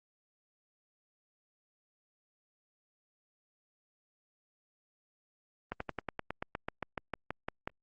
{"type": "slowing click train", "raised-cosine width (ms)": 0.5, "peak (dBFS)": -20, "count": 16, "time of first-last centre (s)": [5.72, 7.675], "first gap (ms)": 84, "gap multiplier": 1.06, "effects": ["Opus 24 kbps"]}